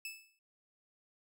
sawtooth tone with exponential decay, 2620 Hz, E7, 11 cents flat, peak -35 dBFS, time 0.05-0.39 s, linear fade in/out 2 ms, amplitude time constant 72 ms, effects none

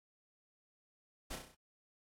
pink noise with echo, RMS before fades -42 dBFS, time 1.3-1.36 s, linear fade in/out 10 ms, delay 32 ms, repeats 6, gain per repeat -4 dB, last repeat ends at 1.552 s, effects low-pass 12000 Hz 12 dB/octave + AAC 64 kbps

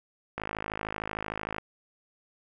click train, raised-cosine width 0.5 ms, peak -17 dBFS, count 65, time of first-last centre 0.38-1.583 s, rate 53.2 Hz, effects none

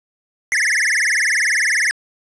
square tone with vibrato, 1901 Hz, A#6, 33 cents sharp, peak -15 dBFS, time 0.52-1.91 s, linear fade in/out 0 ms, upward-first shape triangle, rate 20 Hz, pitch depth 270 cents each way, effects resampled to 24000 Hz + 7-bit

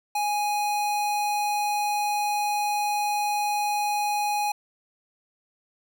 square tone, 830 Hz, G#5, 1 cent flat, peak -24 dBFS, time 0.15-4.52 s, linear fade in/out 5 ms, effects none

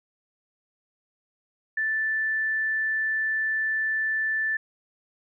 sine tone, 1760 Hz, A6, in tune, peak -23 dBFS, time 1.77-4.57 s, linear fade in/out 5 ms, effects none

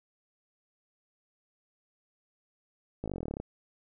slowing click train, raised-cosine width 2 ms, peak -22 dBFS, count 16, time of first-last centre 3.04-3.4 s, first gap 18 ms, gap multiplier 1.04, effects none

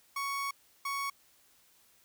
30% pulse tone bursts at uneven times, 1113 Hz, C#6, 7 cents sharp, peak -30 dBFS, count 2, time 0.16-0.51 / 0.85-1.1 s, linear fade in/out 5 ms, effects white hiss -65 dBFS RMS until 2.04 s

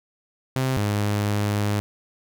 sawtooth tone pair in turn, 130.9 / 103.33 Hz, C3 / G#2, +1 / -8 cents, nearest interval major third, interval 409 cents, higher first, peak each -17 dBFS, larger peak neither, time 0.56-0.77 / 0.77-1.8 s, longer second, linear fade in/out 0 ms, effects none

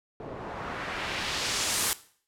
white noise with low-pass filter sweep, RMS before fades -32 dBFS, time 0.2-1.93 s, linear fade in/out 0 ms, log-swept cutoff 540 to 12000 Hz, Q 0.99, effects noise-tail reverb RT60 0.5 s tail -17 dB re dry

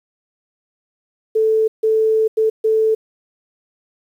sine tone bursts at uneven times, 439.6 Hz, A4, 2 cents flat, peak -12 dBFS, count 4, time 1.35-1.68 / 1.83-2.28 / 2.37-2.5 / 2.64-2.95 s, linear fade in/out 10 ms, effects 8-bit

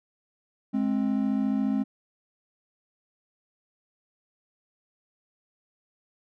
triangle tone pair together, 210.2 / 264.5 Hz, G#3 / C4, +21 / +19 cents, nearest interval major third, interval 398 cents, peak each -24 dBFS, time 0.73-1.84 s, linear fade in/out 20 ms, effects none

